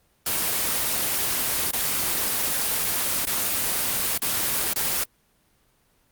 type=noise with dropouts; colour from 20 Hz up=white; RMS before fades=-24 dBFS; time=0.26-5.04 s; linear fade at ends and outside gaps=5 ms; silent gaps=1.712-1.732 / 3.255-3.268 / 4.179-4.218 / 4.735-4.759 s; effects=pink hiss -64 dBFS RMS until 6.11 s + Opus 24 kbps